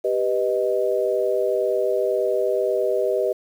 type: chord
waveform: sine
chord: G augmented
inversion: none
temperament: equal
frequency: 392 / 493.9 / 622.3 Hz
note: G4 / B4 / D#5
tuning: 0 / 0 / 0 cents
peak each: -23 dBFS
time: 0.04-3.33 s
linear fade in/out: 10 ms
effects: 8-bit